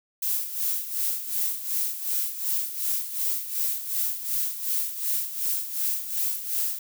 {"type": "noise with tremolo", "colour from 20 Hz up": "violet", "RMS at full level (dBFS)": -25, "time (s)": [0.22, 6.79], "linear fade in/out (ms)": 5, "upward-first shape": "sine", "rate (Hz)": 2.7, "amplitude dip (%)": 70, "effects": []}